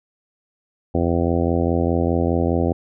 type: harmonic tone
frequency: 84.9 Hz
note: F2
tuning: 48 cents flat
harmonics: 1 / 2 / 3 / 4 / 5 / 6 / 7 / 8 / 9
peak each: -22 / -25 / -23 / -24 / -27 / -26 / -30 / -30 / -31 dBFS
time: 0.94-2.73 s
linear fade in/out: 10 ms
effects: none